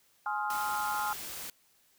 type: chord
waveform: sine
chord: F minor seventh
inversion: first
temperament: just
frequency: 838.1 / 1047.7 / 1257.2 / 1396.9 Hz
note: Ab5 / C6 / Eb6 / F6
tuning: +16 / +2 / +18 / 0 cents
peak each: -33 / -38 / -38 / -36 dBFS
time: 0.26-1.13 s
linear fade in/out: 2 ms
type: noise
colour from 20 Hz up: white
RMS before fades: -41 dBFS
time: 0.5-1.5 s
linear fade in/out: 2 ms
effects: white hiss -67 dBFS RMS until 1.98 s